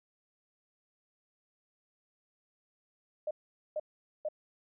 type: tone bursts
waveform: sine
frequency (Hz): 610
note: D#5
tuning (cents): -34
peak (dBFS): -31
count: 3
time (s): 3.27-4.287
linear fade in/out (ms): 5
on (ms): 39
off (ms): 450
effects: none